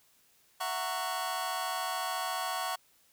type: chord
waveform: sawtooth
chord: F# dominant seventh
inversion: third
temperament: just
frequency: 666 / 740 / 925 / 1110 Hz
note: E5 / F#5 / A#5 / C#6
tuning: +18 / 0 / -14 / +2 cents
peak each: -37 / -32 / -36 / -32 dBFS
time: 0.6-2.76 s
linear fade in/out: 10 ms
effects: white hiss -66 dBFS RMS until 3.12 s